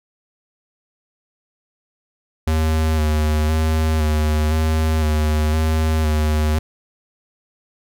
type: tone with vibrato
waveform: square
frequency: 77.78 Hz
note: D#2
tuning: in tune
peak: -16 dBFS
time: 2.47-6.59 s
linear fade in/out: 5 ms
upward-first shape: square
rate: 0.98 Hz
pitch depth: 26 cents each way
effects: none